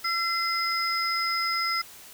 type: tone cluster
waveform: sine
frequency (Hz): 1346 / 2058 / 5060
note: E6 / C7 / D#8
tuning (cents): +36 / -29 / +28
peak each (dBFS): -28 / -29 / -28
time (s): 0.04-1.82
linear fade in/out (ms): 10
effects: tanh soft clip ceiling -15 dBFS + white hiss -47 dBFS RMS until 2.13 s